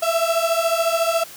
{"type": "beating tone pair", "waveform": "35% pulse", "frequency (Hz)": [658, 672], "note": ["E5", "E5"], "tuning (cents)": [-3, 33], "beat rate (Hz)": 14, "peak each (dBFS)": -19, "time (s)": [0.02, 1.24], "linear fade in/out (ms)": 10, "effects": ["white hiss -40 dBFS RMS until 1.36 s"]}